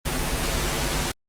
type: noise with comb filter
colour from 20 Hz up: pink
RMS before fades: -25 dBFS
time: 0.05-1.12 s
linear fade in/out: 10 ms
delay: 9.9 ms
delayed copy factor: -0.95
effects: low-pass 12000 Hz 12 dB/octave + Opus 32 kbps